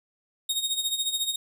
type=tone with tremolo; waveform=sawtooth; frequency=3729 Hz; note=A#7; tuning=in tune; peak=-20 dBFS; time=0.49-1.36 s; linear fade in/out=5 ms; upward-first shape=sine; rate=14 Hz; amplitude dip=70%; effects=none